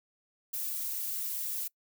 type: noise with flanger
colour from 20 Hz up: violet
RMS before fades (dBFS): -35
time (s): 0.53-1.68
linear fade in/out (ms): 10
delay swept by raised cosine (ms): 1.9 to 3.2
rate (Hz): 4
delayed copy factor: -0.65
effects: noise-tail reverb RT60 0.1 s tail -24 dB re dry